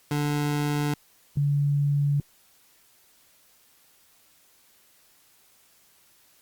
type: tone pair in turn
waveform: 25% pulse / sine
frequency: 146.83 / 143.31 Hz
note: D3 / D3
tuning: 0 / -42 cents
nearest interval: unison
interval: 42 cents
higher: first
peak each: -20 dBFS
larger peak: neither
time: 0.11-0.94 / 1.37-2.2 s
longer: neither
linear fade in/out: 2 ms
effects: white hiss -60 dBFS RMS until 6.41 s + Opus 48 kbps